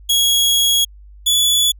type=tone pair in turn; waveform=sawtooth; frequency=3322 / 3431 Hz; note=G#7 / A7; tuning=0 / -44 cents; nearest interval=minor second; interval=56 cents; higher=second; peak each=-9 dBFS; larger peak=neither; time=0.09-0.85 / 1.26-1.72 s; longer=first; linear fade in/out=10 ms; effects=added 50 Hz sine -38 dBFS peak until 1.79 s